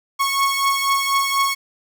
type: beating tone pair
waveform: sawtooth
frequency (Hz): 1100 / 1104.1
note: C#6 / C#6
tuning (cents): -14 / -7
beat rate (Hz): 4.1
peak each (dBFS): -15 / -18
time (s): 0.19-1.55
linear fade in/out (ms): 20
effects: none